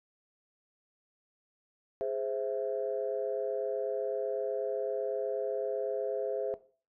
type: chord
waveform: sine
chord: Ab augmented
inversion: none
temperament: equal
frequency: 415.3 / 523.3 / 659.3 Hz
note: Ab4 / C5 / E5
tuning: 0 / 0 / 0 cents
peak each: -34 dBFS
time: 2.01-6.54 s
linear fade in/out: 0 ms
effects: noise-tail reverb RT60 0.4 s tail -17 dB re dry + tanh soft clip ceiling -21 dBFS